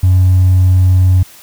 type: tone with hard clipping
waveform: triangle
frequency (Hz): 92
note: F#2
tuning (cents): -9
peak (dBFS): -5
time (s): 0.03-1.23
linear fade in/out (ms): 5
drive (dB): 2
effects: white hiss -39 dBFS RMS until 1.42 s